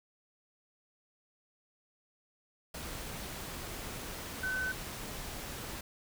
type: tone in noise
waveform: sine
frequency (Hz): 1517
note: F#6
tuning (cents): +43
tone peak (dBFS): -32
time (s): 4.43-4.72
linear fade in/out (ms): 5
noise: pink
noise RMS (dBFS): -42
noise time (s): 2.74-5.81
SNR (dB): +7
effects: none